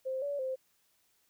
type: tone with pitch steps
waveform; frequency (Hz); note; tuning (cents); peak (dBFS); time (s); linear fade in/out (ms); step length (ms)
sine; 524 / 571 / 522; C5 / D5 / C5; +2 / -49 / -4; -32; 0.05-0.56; 20; 170
effects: white hiss -72 dBFS RMS until 1.29 s